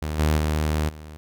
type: tone with level steps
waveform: sawtooth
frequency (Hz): 76.7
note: D#2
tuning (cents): -24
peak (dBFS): -22 / -14 / -17 / -34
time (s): 0.02-1.17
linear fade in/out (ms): 0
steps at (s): 0.18 / 0.37 / 0.88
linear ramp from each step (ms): 20
effects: none